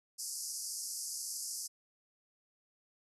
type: band-pass noise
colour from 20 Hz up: pink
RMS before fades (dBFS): -41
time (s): 0.18-1.68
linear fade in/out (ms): 20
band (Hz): 4800 to 12000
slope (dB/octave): 96
effects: none